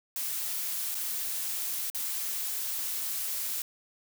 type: noise with dropouts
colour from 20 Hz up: blue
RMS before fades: -33 dBFS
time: 0.16-3.62 s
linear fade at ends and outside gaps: 1 ms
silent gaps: 0.946-0.951 / 1.901-1.947 s
effects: none